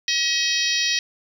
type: harmonic tone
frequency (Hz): 637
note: D#5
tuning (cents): +41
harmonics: 3 / 4 / 5 / 6 / 7 / 8 / 9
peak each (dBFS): -27 / -27 / -27 / -27 / -27 / -27 / -27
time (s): 0.08-0.99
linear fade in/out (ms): 2
effects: 8-bit